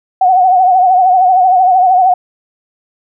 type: tone with vibrato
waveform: sine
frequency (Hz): 740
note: F#5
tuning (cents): 0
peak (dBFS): -5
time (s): 0.21-2.14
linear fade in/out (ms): 5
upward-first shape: triangle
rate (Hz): 13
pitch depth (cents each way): 79
effects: none